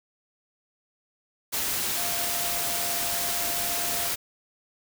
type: tone in noise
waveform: sine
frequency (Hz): 693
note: F5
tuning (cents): -14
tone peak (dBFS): -36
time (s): 1.96-4.09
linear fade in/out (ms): 20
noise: white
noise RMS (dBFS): -28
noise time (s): 1.52-4.16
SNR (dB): -11
effects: none